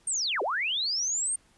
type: linear two-way sweep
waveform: sine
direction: down then up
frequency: 8870 to 346.1 to 8870 Hz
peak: -26 dBFS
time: 0.07-1.36 s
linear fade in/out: 5 ms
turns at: 0.42 s
effects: pink hiss -63 dBFS RMS until 1.57 s + resampled to 24000 Hz